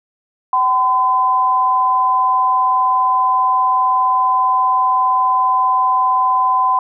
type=tone pair together; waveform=sine; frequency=762 / 1017.1 Hz; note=G5 / C6; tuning=-49 / -49 cents; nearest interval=perfect fourth; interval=500 cents; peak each=-19 / -12 dBFS; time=0.53-6.79 s; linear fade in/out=2 ms; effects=none